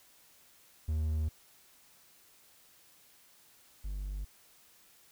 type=tone pair in turn; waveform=triangle; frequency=77.78 / 49 Hz; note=D#2 / G1; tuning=0 / 0 cents; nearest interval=minor sixth; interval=800 cents; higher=first; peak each=-27 / -33 dBFS; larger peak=first; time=0.88-1.29 / 3.84-4.25 s; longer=neither; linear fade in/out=10 ms; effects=white hiss -62 dBFS RMS until 5.11 s